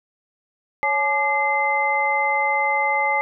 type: tone cluster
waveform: sine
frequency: 556 / 854 / 1186 / 2069 Hz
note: C#5 / G#5 / D6 / C7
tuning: +5 / +48 / +17 / -20 cents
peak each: -27 / -21 / -29 / -21 dBFS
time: 0.83-3.21 s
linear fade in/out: 0 ms
effects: none